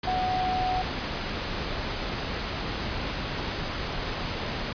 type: tone in noise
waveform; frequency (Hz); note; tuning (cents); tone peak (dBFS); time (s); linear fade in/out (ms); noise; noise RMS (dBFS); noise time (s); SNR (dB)
sine; 740; F#5; 0; -25; 0.07-0.82; 5; pink; -31; 0.03-4.73; +3
effects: resampled to 11025 Hz